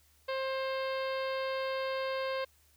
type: harmonic tone with a mistuned harmonic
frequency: 530 Hz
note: C5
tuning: 22 cents sharp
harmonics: 1 / 2 / 3 / 4 / 5 / 6 / 7 / 8 / 9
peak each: -33 / -39 / -43 / -45 / -47 / -49 / -50 / -51 / -52 dBFS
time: 0.28-2.45 s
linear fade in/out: 10 ms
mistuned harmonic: 6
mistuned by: -19 cents
effects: added 74 Hz sine -67 dBFS peak until 2.76 s + white hiss -67 dBFS RMS until 2.76 s